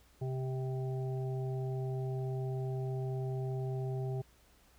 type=harmonic tone with a mistuned harmonic; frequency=130.8 Hz; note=C3; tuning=in tune; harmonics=1 / 3 / 5 / 6; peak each=-34 / -41 / -49 / -50 dBFS; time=0.21-4.22 s; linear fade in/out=10 ms; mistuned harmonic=5; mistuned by=-16 cents; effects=added 60 Hz sine -65 dBFS peak until 4.78 s + pink hiss -66 dBFS RMS until 4.78 s